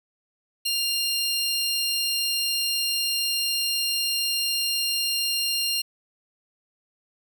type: tone pair together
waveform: sawtooth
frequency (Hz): 2794 / 4211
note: F7 / C8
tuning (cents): 0 / +10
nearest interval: perfect fifth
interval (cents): 710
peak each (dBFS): -23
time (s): 0.65-5.82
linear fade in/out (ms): 10
effects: none